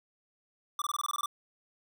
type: tone bursts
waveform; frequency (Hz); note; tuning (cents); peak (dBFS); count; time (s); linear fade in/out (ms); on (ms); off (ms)
square; 1176; D6; +2; -31; 10; 0.79-1.259; 2; 28; 21
effects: none